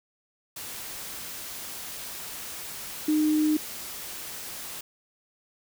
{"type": "tone in noise", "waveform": "sine", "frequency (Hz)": 306.3, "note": "D#4", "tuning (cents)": -27, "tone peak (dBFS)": -20, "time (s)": [3.08, 3.57], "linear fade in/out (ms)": 5, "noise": "white", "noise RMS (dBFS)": -38, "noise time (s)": [0.56, 4.81], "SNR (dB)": 15, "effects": []}